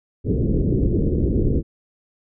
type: low-pass noise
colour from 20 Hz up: pink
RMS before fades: -19 dBFS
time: 0.24-1.63 s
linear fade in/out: 50 ms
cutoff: 460 Hz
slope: 48 dB/octave
effects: none